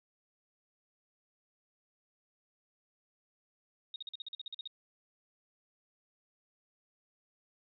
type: tone bursts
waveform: sine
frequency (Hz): 3729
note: A#7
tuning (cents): 0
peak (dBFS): -39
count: 12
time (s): 3.94-4.675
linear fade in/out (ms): 2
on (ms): 20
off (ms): 45
effects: none